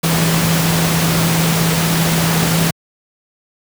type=tone in noise; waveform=sine; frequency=164.81 Hz; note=E3; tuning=in tune; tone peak=-14 dBFS; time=0.03-2.71 s; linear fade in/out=10 ms; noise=pink; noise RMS=-17 dBFS; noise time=0.03-2.71 s; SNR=0 dB; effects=high-pass 100 Hz 12 dB/octave